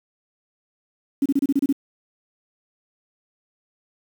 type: tone bursts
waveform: sine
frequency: 277.5 Hz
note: C#4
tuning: 2 cents sharp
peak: -15 dBFS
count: 8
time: 1.22-1.727 s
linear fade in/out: 5 ms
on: 38 ms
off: 29 ms
effects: 7-bit